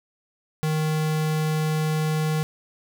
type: tone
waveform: square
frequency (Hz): 155.56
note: D#3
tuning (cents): 0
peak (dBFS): -22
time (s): 0.63-2.43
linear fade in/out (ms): 0
effects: none